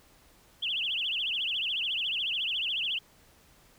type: tone with vibrato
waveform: sine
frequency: 3018 Hz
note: F#7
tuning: 34 cents sharp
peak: -28 dBFS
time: 0.62-2.99 s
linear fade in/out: 10 ms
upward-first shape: triangle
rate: 14 Hz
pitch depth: 270 cents each way
effects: pink hiss -60 dBFS RMS until 3.78 s